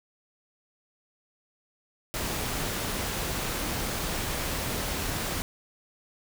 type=noise; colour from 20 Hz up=pink; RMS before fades=-31 dBFS; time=2.14-5.42 s; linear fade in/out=0 ms; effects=none